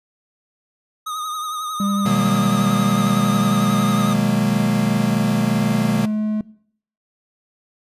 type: tone with vibrato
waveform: square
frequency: 1244.5 Hz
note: D#6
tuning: in tune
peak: -25 dBFS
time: 1.06-4.14 s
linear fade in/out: 10 ms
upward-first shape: triangle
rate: 11 Hz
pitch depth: 54 cents each way
type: tone with pitch glide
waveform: triangle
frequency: 199.6 to 213.9 Hz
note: G3 to A3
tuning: +32 to -49 cents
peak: -16 dBFS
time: 1.8-6.41 s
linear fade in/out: 2 ms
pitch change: +119 cents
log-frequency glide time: 2.61-6.23 s
type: chord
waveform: square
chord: B major seventh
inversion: none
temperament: equal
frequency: 123.47 / 155.56 / 185 / 233.1 Hz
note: B2 / D#3 / F#3 / A#3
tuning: 0 / 0 / 0 / 0 cents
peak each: -25 dBFS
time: 2.05-6.06 s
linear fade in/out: 10 ms
effects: noise-tail reverb RT60 0.6 s tail -20 dB re dry + resampled to 32000 Hz

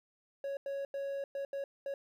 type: tone bursts at uneven times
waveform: triangle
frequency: 554.4 Hz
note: C#5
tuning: in tune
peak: -33 dBFS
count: 6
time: 0.44-0.57 / 0.66-0.85 / 0.94-1.24 / 1.35-1.45 / 1.53-1.64 / 1.86-1.94 s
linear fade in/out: 2 ms
effects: 12-bit

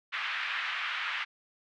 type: band-pass noise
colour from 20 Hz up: pink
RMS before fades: -34 dBFS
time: 0.12-1.25 s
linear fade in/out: 20 ms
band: 1300 to 3000 Hz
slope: 24 dB/octave
effects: none

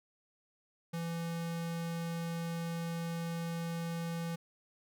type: tone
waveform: square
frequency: 167.6 Hz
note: E3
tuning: 29 cents sharp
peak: -36 dBFS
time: 0.93-4.36 s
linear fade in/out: 10 ms
effects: none

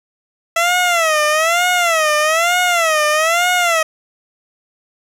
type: tone with vibrato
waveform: 15% pulse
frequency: 659.3 Hz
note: E5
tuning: in tune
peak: -6 dBFS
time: 0.56-3.83 s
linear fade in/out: 5 ms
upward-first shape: sine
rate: 1.1 Hz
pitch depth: 160 cents each way
effects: low-pass 12000 Hz 12 dB/octave + 7-bit

